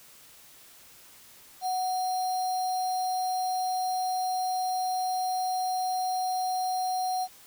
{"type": "tone with sample-and-hold", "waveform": "sine", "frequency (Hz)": 740, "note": "F#5", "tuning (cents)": 0, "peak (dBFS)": -26, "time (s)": [1.61, 7.28], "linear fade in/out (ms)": 50, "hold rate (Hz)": 4900, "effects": ["white hiss -53 dBFS RMS until 7.46 s"]}